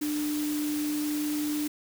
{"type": "tone in noise", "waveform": "sine", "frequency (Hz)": 298.4, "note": "D4", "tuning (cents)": 28, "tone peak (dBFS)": -27, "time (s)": [0.01, 1.68], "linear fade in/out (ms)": 10, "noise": "white", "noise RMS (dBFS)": -38, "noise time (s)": [0.01, 1.68], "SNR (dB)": 8, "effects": []}